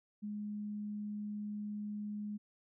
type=tone; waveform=sine; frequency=208.5 Hz; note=G#3; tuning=7 cents sharp; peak=-38 dBFS; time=0.22-2.38 s; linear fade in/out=20 ms; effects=none